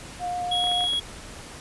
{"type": "tone with vibrato", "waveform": "sine", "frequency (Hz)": 713, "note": "F5", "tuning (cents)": 36, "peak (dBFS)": -26, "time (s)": [0.19, 0.88], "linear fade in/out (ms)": 50, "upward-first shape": "triangle", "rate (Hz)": 6.9, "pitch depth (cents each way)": 8}
{"type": "tone", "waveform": "triangle", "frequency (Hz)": 3322, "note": "G#7", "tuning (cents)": 0, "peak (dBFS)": -21, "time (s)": [0.51, 1], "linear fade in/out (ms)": 10}
{"type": "clicks", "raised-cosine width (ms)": 0.5, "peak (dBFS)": -23, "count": 6, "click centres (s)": [0.64, 0.671, 0.716, 0.807, 0.84, 0.935]}
{"effects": ["pink hiss -41 dBFS RMS until 1.6 s", "resampled to 24000 Hz"]}